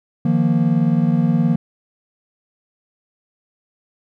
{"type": "chord", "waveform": "triangle", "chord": "Eb suspended second", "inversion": "none", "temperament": "equal", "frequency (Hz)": [155.56, 174.61, 233.1], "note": ["Eb3", "F3", "Bb3"], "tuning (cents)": [0, 0, 0], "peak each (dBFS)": -16, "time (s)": [0.25, 1.56], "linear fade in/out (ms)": 5, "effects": []}